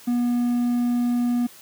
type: tone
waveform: triangle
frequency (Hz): 241.9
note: B3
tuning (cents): -36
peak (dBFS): -17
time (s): 0.07-1.47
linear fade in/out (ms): 10
effects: white hiss -47 dBFS RMS until 1.61 s + high-pass 80 Hz 12 dB/octave